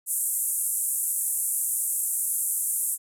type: band-pass noise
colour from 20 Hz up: pink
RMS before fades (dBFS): -27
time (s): 0.06-2.98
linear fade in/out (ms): 50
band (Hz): 8100 to 13000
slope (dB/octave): 48
effects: none